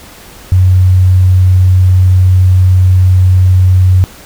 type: tone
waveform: sine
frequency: 92.3 Hz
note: F#2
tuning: 4 cents flat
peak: -3 dBFS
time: 0.52-4.04 s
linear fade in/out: 0 ms
effects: pink hiss -34 dBFS RMS until 4.25 s